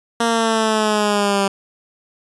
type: linear sweep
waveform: 10% pulse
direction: down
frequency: 233.1 to 196 Hz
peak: -7 dBFS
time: 0.2-1.48 s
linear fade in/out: 5 ms
effects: resampled to 24000 Hz